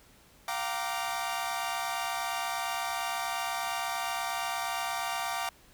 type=chord; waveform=sawtooth; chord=G minor seventh; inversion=third; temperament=equal with one note detuned; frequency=698.5 / 767 / 932.3 / 1174.7 Hz; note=F5 / G5 / Bb5 / D6; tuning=0 / -38 / 0 / 0 cents; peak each=-33 dBFS; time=0.48-5.49 s; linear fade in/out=2 ms; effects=pink hiss -59 dBFS RMS until 5.73 s